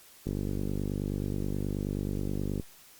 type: click train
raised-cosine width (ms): 3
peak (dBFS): -19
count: 116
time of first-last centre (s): 0.27-2.598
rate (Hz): 49.4
effects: white hiss -55 dBFS RMS until 2.99 s + Opus 48 kbps